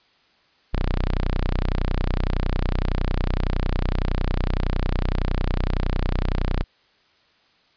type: tone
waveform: sawtooth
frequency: 30.87 Hz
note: B0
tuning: in tune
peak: -16 dBFS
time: 0.73-6.64 s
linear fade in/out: 10 ms
effects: white hiss -60 dBFS RMS until 7.76 s + resampled to 11025 Hz